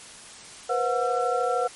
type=tone cluster; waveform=sine; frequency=483.9 / 517 / 724 / 1351 Hz; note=B4 / C5 / F#5 / E6; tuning=-35 / -21 / -38 / +42 cents; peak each=-27 / -28 / -26 / -29 dBFS; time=0.69-1.68 s; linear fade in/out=10 ms; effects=white hiss -44 dBFS RMS until 1.75 s + MP3 48 kbps